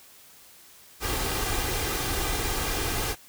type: noise with comb filter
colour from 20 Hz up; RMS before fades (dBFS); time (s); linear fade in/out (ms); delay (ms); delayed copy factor
pink; -28; 1-3.16; 50; 2.5; +0.55
effects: white hiss -52 dBFS RMS until 3.28 s